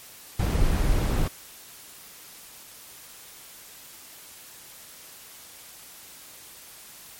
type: noise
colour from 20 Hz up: brown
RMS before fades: -22 dBFS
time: 0.39-1.28 s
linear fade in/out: 5 ms
effects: white hiss -46 dBFS RMS until 7.19 s + MP3 64 kbps